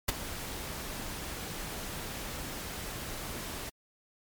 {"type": "noise with ADSR envelope", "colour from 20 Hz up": "pink", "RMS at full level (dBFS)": -24, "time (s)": [0.08, 3.7], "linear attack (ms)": 9, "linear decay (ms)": 17, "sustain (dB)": -15, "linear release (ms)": 14, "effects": ["MP3 96 kbps"]}